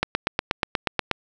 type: click train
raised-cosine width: 0.3 ms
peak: -4 dBFS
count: 10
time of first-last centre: 0.03-1.113 s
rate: 8.31 Hz
effects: none